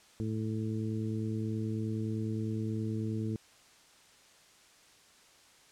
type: harmonic tone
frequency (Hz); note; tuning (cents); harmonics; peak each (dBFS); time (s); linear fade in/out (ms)
109.6; A2; -6; 1 / 2 / 3 / 4; -34 / -36 / -39 / -44; 0.2-3.36; 0
effects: white hiss -60 dBFS RMS until 5.71 s + low-pass 8000 Hz 12 dB/octave

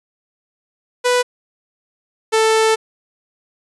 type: tone pair in turn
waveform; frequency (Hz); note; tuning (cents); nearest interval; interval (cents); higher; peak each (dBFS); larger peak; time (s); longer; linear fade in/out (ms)
sawtooth; 493.9 / 441.9; B4 / A4; 0 / +7; major second; 193; first; -9 / -8; second; 1.04-1.23 / 2.32-2.76; second; 20
effects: resampled to 24000 Hz

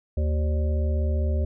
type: harmonic tone with a mistuned harmonic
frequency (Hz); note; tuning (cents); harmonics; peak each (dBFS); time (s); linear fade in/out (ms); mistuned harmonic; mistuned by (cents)
76.3; D#2; -33; 1 / 3 / 5 / 7 / 8; -21 / -35 / -37 / -38 / -37; 0.17-1.45; 5; 8; -33
effects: none

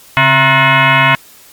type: tone with frequency modulation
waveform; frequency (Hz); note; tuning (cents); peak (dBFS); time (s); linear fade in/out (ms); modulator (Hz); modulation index
sine; 541; C#5; -42; -6; 0.17-1.15; 0; 402; 5.6
effects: white hiss -41 dBFS RMS until 1.52 s + Opus 48 kbps

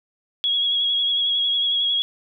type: tone with vibrato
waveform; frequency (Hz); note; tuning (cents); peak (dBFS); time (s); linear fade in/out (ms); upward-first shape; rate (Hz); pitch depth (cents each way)
sine; 3322; G#7; 0; -18; 0.44-2.02; 0; sine; 11; 26
effects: none

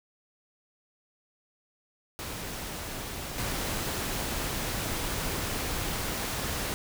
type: noise with level steps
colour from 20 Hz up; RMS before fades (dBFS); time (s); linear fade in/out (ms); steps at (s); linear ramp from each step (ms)
pink; -37 / -32; 2.19-6.74; 0; 3.38; 2
effects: none

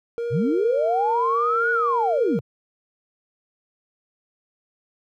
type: tone with vibrato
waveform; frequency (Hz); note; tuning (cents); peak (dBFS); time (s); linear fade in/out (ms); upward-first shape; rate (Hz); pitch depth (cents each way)
triangle; 466.2; A#4; 0; -22; 0.18-2.39; 0; triangle; 2.5; 27
type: linear two-way sweep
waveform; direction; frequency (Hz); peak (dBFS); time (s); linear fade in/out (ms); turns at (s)
sine; up then down; 98.7 to 1480 to 98.7; -19; 0.3-2.41; 50; 1.71
effects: none

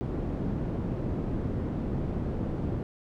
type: low-pass noise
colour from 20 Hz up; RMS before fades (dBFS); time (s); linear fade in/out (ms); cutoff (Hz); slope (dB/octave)
white; -31; 0.01-2.83; 0; 250; 12
effects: none

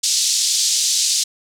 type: band-pass noise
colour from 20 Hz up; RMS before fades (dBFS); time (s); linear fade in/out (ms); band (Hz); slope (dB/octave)
pink; -18; 0.03-1.24; 10; 4200 to 8100; 24
effects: none

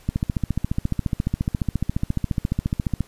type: click train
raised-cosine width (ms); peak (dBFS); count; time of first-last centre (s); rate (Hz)
5; -9; 43; 0.09-3.007; 14.4
effects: pink hiss -52 dBFS RMS until 3.07 s + resampled to 32000 Hz

